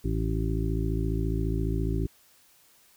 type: harmonic tone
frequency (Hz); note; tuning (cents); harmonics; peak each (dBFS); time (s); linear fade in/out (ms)
54.6; A1; -13; 1 / 2 / 3 / 5 / 6 / 7; -28 / -31 / -33 / -35 / -36 / -36; 0.04-2.07; 10
effects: white hiss -60 dBFS RMS until 2.96 s